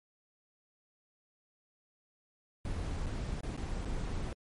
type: noise with dropouts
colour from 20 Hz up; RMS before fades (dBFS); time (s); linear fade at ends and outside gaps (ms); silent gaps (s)
brown; -36; 2.65-4.33; 2; 3.061-3.065 / 3.408-3.432 / 3.567-3.574 / 3.85-3.854
effects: MP3 48 kbps